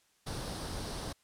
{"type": "noise with comb filter", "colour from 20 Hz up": "pink", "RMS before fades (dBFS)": -39, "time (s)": [0.26, 1.13], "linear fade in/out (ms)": 10, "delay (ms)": 0.21, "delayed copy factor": 0.5, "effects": ["white hiss -70 dBFS RMS until 1.23 s", "low-pass 10000 Hz 12 dB/octave"]}